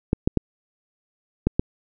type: clicks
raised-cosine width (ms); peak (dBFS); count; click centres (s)
3; -5; 5; 0.131 / 0.275 / 0.373 / 1.47 / 1.595
effects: none